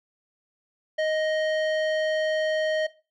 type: tone with low-pass filter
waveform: square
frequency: 624 Hz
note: D#5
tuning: 5 cents sharp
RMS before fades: -25 dBFS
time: 0.98-2.87 s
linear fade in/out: 10 ms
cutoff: 3200 Hz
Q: 0.93
effects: noise-tail reverb RT60 0.3 s tail -17 dB re dry